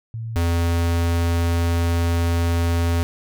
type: tone pair in turn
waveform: sine / square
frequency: 113.3 / 84.88 Hz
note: A#2 / F2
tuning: -49 / -49 cents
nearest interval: perfect fourth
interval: 500 cents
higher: first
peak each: -26 / -18 dBFS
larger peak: second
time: 0.14-0.36 / 0.36-3.03 s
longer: second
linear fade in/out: 0 ms
effects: none